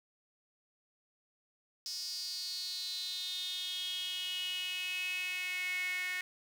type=tone with high-pass filter sweep; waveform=sawtooth; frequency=365.4 Hz; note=F#4; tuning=22 cents flat; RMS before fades=-38 dBFS; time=1.86-6.21 s; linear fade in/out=0 ms; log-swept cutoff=5100 to 2000 Hz; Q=8.4; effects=none